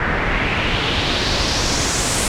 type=noise with low-pass filter sweep; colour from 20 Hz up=pink; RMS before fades=-19 dBFS; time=0-2.28 s; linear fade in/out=2 ms; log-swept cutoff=1700 to 9000 Hz; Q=2.4; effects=none